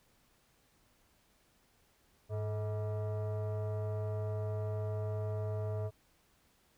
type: tone with frequency modulation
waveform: sine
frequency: 103.6 Hz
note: G#2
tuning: 4 cents flat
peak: -31 dBFS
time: 2.29-5.91 s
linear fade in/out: 50 ms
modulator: 535 Hz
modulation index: 0.73
effects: tanh soft clip ceiling -32 dBFS + pink hiss -70 dBFS RMS until 6.77 s